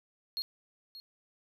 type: tone with echo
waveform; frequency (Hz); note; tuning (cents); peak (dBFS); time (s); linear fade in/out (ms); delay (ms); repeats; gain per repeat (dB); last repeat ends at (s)
triangle; 4284; C8; +40; -31; 0.37-0.42; 0; 580; 1; -13; 1
effects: none